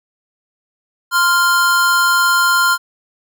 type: tone pair together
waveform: square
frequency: 1039.8 / 1396.9 Hz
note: C6 / F6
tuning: -11 / 0 cents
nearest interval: perfect fourth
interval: 511 cents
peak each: -17 / -13 dBFS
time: 1.11-2.78 s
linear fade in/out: 50 ms
effects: none